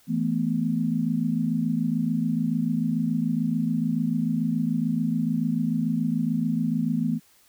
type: chord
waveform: sine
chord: E suspended fourth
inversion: none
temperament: equal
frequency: 164.81 / 220 / 246.9 Hz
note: E3 / A3 / B3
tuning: 0 / 0 / 0 cents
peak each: -27 / -26 / -26 dBFS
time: 0.07-7.2 s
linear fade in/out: 50 ms
effects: white hiss -59 dBFS RMS until 7.48 s